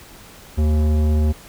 sine tone with tanh clipping, 76.3 Hz, D#2, 33 cents flat, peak -16 dBFS, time 0.57-1.33 s, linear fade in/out 20 ms, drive 15 dB, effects pink hiss -43 dBFS RMS until 1.48 s

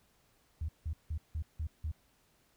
sine tone bursts, 78 Hz, D#2, 5 cents sharp, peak -32 dBFS, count 6, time 0.61-1.916 s, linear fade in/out 5 ms, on 76 ms, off 170 ms, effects tanh soft clip ceiling -28 dBFS + pink hiss -70 dBFS RMS until 2.56 s

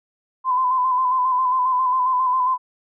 sine tone with vibrato, 1019 Hz, C6, 46 cents flat, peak -16 dBFS, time 0.44-2.58 s, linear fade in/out 50 ms, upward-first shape square, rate 7.4 Hz, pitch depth 34 cents each way, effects none

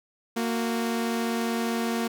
sawtooth tone pair together, 230.9 / 366.5 Hz, A#3 / F#4, -16 / -16 cents, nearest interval minor sixth, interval 800 cents, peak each -22 / -29 dBFS, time 0.36-2.08 s, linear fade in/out 10 ms, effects none

